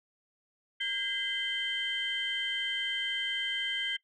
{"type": "tone cluster", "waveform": "sine", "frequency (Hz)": [1610, 2054, 3124], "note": ["G6", "C7", "G7"], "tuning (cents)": [46, -33, -7], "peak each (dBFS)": [-38, -34, -31], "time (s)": [0.8, 3.97], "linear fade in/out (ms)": 10, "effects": ["noise-tail reverb RT60 0.1 s tail -21 dB re dry", "tanh soft clip ceiling -23 dBFS"]}